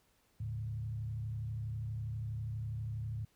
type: tone with frequency modulation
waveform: sine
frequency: 110 Hz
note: A2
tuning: in tune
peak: -36 dBFS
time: 0.4-3.25 s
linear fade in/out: 5 ms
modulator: 32.3 Hz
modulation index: 0.72
effects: pink hiss -72 dBFS RMS until 3.35 s